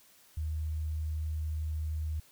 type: tone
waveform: sine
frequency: 77.7 Hz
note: D#2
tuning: 2 cents flat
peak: -31 dBFS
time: 0.37-2.2 s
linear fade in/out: 5 ms
effects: white hiss -61 dBFS RMS until 2.31 s